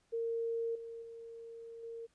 sine tone with level steps, 460 Hz, A#4, 23 cents flat, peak -33 / -43 / -46 / -42 dBFS, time 0.12-2.07 s, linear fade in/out 20 ms, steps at 0.75 / 1.02 / 1.83 s, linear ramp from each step 5 ms, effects pink hiss -74 dBFS RMS until 2.14 s + resampled to 22050 Hz

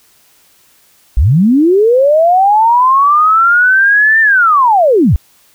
sine linear two-way sweep, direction up then down, 48.63 to 1807 to 48.63 Hz, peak -5 dBFS, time 1.17-5.16 s, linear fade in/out 0 ms, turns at 4.21 s, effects white hiss -49 dBFS RMS until 5.54 s

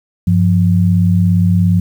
sine tone pair together, 98 / 175.27 Hz, G2 / F3, 0 / +6 cents, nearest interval minor seventh, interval 1006 cents, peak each -11 dBFS, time 0.27-1.8 s, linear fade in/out 5 ms, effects 7-bit

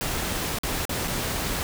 pink noise with dropouts, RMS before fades -28 dBFS, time 0.01-1.63 s, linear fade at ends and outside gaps 0 ms, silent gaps 0.586-0.634 / 0.853-0.894 / 1.076-1.08 s, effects none

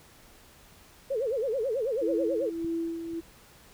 sine tone with vibrato, 488.7 Hz, B4, 18 cents flat, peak -26 dBFS, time 1.1-2.5 s, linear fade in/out 10 ms, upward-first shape sine, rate 9.2 Hz, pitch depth 240 cents each way
sine tone with tremolo, 332 Hz, E4, 12 cents sharp, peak -27 dBFS, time 2.01-3.21 s, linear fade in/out 20 ms, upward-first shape sine, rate 1.7 Hz, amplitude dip 55%
clicks, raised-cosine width 5 ms, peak -31 / -40 dBFS, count 2, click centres 2.646 / 3.135 s
effects pink hiss -55 dBFS RMS until 3.73 s

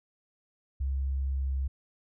sine tone with pitch glide, 67.5 to 67 Hz, C#2 to C2, -45 to +42 cents, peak -27 dBFS, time 0.8-1.68 s, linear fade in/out 10 ms, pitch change -13 cents, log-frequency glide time 1.28-1.53 s, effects none

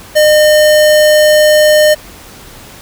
square tone, 608 Hz, D#5, 40 cents flat, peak -5 dBFS, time 0.15-1.95 s, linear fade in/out 20 ms, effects pink hiss -34 dBFS RMS until 2.81 s

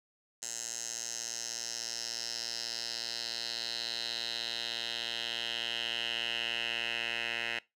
10% pulse tone with band-pass filter sweep, 116.54 Hz, A#2, in tune, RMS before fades -37 dBFS, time 0.42-7.59 s, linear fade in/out 5 ms, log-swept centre 7000 to 2400 Hz, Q 4.3, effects noise-tail reverb RT60 0.2 s tail -20 dB re dry

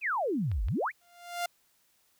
sine exponential two-way sweep, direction down then up, 2708 to 43.65 to 2556 Hz, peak -27 dBFS, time 0.01-0.92 s, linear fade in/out 50 ms, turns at 0.64 s
clicks, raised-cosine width 0.3 ms, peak -32 dBFS, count 2, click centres 0.516 / 0.685 s
sawtooth tone with exponential growth, 698.5 Hz, F5, in tune, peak -24 dBFS, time 1.01-1.46 s, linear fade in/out 5 ms, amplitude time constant 97 ms
effects white hiss -69 dBFS RMS until 2.19 s

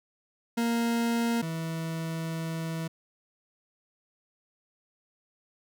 40% pulse tone pair in turn, 233.1 / 162.98 Hz, A#3 / E3, 0 / -19 cents, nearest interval tritone, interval 619 cents, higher first, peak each -24 / -30 dBFS, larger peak first, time 0.57-1.42 / 1.42-2.88 s, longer second, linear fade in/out 10 ms, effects none

